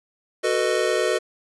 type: chord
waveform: square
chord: B dominant seventh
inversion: second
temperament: just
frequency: 370.4 / 444.5 / 493.9 / 617.4 Hz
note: F#4 / A4 / B4 / D#5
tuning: +2 / +18 / 0 / -14 cents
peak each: -26 dBFS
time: 0.43-1.19 s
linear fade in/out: 20 ms
effects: resampled to 24000 Hz + 9-bit